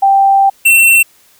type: tone pair in turn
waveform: sine / square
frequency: 785 / 2704 Hz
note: G5 / E7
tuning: +2 / +43 cents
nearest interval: octave + major sixth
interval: 2141 cents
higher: second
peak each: -5 dBFS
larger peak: neither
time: 0.02-0.5 / 0.65-1.03 s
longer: first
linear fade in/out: 10 ms
effects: white hiss -48 dBFS RMS until 1.39 s